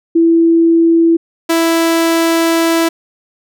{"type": "tone pair in turn", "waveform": ["sine", "sawtooth"], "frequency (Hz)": [332.1, 330.7], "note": ["E4", "E4"], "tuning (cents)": [13, 6], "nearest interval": "unison", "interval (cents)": 7, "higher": "first", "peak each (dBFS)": -6, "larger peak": "neither", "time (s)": [[0.15, 1.17], [1.49, 2.89]], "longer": "second", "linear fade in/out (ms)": 10, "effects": []}